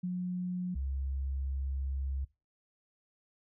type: tone pair in turn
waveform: sine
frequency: 180.4 / 67.57 Hz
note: F#3 / C#2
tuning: -44 / -44 cents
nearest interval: octave + perfect fourth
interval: 1700 cents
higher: first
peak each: -31 / -32 dBFS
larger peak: first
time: 0.03-0.75 / 0.75-2.25 s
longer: second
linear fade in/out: 10 ms
effects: noise-tail reverb RT60 0.3 s tail -22 dB re dry